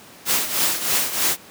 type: noise with tremolo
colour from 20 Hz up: white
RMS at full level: -18 dBFS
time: 0.25-1.37 s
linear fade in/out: 50 ms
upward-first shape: triangle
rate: 3.2 Hz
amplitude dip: 75%
effects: pink hiss -44 dBFS RMS until 1.5 s + high-pass 150 Hz 12 dB/octave